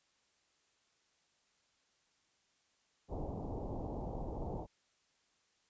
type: low-pass noise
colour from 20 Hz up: pink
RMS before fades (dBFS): -41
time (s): 3.08-4.67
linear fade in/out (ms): 50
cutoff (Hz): 890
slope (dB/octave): 48
effects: white hiss -75 dBFS RMS until 5.69 s + resampled to 16000 Hz